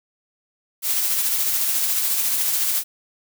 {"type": "noise with tremolo", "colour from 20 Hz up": "blue", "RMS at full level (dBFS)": -20, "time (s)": [0.82, 2.84], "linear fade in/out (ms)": 50, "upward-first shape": "sine", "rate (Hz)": 14, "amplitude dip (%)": 30, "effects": []}